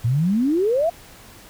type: exponential sweep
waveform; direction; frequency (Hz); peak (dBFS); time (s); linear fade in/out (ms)
sine; up; 110 to 704; -16; 0.04-0.9; 10
effects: pink hiss -45 dBFS RMS until 1.49 s